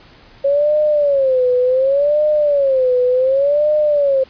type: tone with vibrato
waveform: sine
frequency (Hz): 549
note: C#5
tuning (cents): -17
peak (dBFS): -11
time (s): 0.44-4.24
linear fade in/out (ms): 10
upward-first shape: sine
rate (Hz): 0.68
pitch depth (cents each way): 170
effects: pink hiss -45 dBFS RMS until 4.29 s + resampled to 11025 Hz